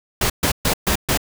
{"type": "noise bursts", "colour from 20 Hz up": "pink", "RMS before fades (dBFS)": -18, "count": 5, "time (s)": [0.21, 1.175], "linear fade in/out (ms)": 5, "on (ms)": 89, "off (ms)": 130, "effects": []}